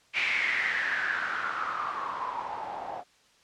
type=noise with low-pass filter sweep; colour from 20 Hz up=blue; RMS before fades=-31 dBFS; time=0.13-3.04 s; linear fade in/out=50 ms; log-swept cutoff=2400 to 720 Hz; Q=7; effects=white hiss -62 dBFS RMS until 3.43 s + low-pass 6000 Hz 12 dB/octave